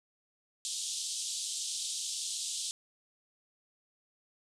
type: band-pass noise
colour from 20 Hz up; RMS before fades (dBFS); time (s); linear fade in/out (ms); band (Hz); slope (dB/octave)
white; -37; 0.65-2.71; 0; 3200 to 9100; 48
effects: none